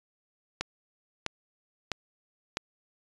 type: click train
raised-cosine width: 0.2 ms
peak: -12 dBFS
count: 4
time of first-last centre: 0.61-2.571 s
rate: 1.53 Hz
effects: resampled to 22050 Hz